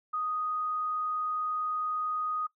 sine tone, 1244.5 Hz, D#6, in tune, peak -29 dBFS, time 0.13-2.47 s, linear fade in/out 10 ms, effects noise-tail reverb RT60 0.1 s tail -18 dB re dry

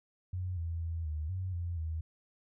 sine tone with pitch steps, 91.2 / 83.3 / 82.8 / 76.8 / 93 / 86.3 / 80.2 Hz, F#2 / E2 / E2 / D#2 / F#2 / F2 / E2, -24 / +19 / +8 / -22 / +9 / -20 / -47 cents, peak -33 dBFS, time 0.33-2.01 s, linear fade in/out 5 ms, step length 240 ms, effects none

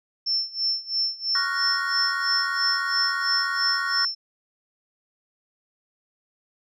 sine tone with tremolo, 5360 Hz, E8, 28 cents sharp, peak -20 dBFS, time 0.26-4.15 s, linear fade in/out 10 ms, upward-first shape sine, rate 3 Hz, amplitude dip 90%
triangle chord, Gb major seventh, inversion second, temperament equal, 1108.7 / 1396.9 / 1480 / 1864.7 Hz, Db6 / F6 / Gb6 / Bb6, 0 / 0 / 0 / 0 cents, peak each -28 dBFS, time 1.35-4.05 s, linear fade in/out 2 ms
effects none

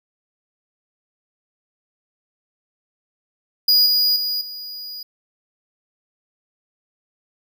square tone with level steps, 4903 Hz, D#8, 26 cents flat, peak -12 / -15 / -21 / -31 dBFS, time 3.68-5.03 s, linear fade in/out 5 ms, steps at 3.86 / 4.16 / 4.41 s, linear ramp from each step 2 ms, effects none

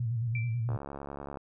sine tone with vibrato, 116.54 Hz, A#2, in tune, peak -28 dBFS, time 0-0.77 s, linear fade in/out 5 ms, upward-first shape square, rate 9.2 Hz, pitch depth 67 cents each way
sine tone with exponential decay, 2342 Hz, D7, 5 cents flat, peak -33 dBFS, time 0.35-0.68 s, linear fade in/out 2 ms, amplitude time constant 71 ms
click train, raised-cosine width 1 ms, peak -26 dBFS, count 49, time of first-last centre 0.69-1.372 s, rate 70.4 Hz
effects none

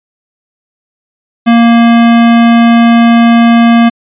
square tone, 233.1 Hz, A#3, in tune, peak -3 dBFS, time 1.46-3.9 s, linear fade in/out 20 ms, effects resampled to 8000 Hz

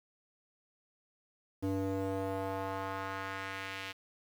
square tone with band-pass filter sweep, 96.6 Hz, G2, 25 cents flat, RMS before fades -37 dBFS, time 1.62-3.93 s, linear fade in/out 20 ms, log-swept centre 320 to 2700 Hz, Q 1.5, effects 9-bit

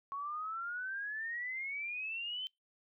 sine exponential sweep, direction up, 1100 to 3100 Hz, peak -37 dBFS, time 0.12-2.47 s, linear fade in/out 0 ms, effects noise-tail reverb RT60 0.2 s tail -26 dB re dry

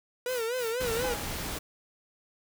45% pulse tone with vibrato, 478.4 Hz, A#4, 45 cents sharp, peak -29 dBFS, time 0.26-1.14 s, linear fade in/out 2 ms, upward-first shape sine, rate 4.1 Hz, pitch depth 120 cents each way
white noise with tremolo, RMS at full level -41 dBFS, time 0.28-1.16 s, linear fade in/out 10 ms, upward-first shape sine, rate 3.4 Hz, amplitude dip 90%
pink noise, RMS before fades -35 dBFS, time 0.8-1.59 s, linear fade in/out 10 ms
sine tone with exponential decay, 825 Hz, G#5, 12 cents flat, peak -32 dBFS, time 1.04-1.5 s, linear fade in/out 2 ms, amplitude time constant 100 ms
effects none

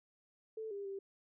sine tone with pitch steps, 440.1 / 401.1 / 392 Hz, A4 / G4 / G4, 0 / +40 / 0 cents, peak -40 dBFS, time 0.57-0.99 s, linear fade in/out 5 ms, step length 140 ms, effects none

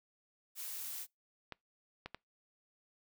blue noise, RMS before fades -43 dBFS, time 0.55-1.07 s, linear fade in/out 50 ms
clicks, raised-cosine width 0.3 ms, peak -27 dBFS, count 3, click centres 1.523 / 2.06 / 2.146 s
effects noise-tail reverb RT60 0.2 s tail -26 dB re dry

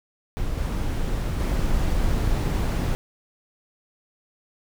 brown noise with level steps, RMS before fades -27 / -25 / -22 dBFS, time 0.37-2.95 s, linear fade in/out 0 ms, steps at 0.57 / 1.39 s, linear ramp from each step 10 ms, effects none

